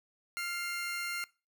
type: tone pair together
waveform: 30% pulse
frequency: 1386 / 2116 Hz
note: F6 / C7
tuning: -14 / +19 cents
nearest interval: perfect fifth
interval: 733 cents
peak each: -35 / -34 dBFS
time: 0.37-1.24 s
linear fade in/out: 0 ms
effects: noise-tail reverb RT60 0.3 s tail -21 dB re dry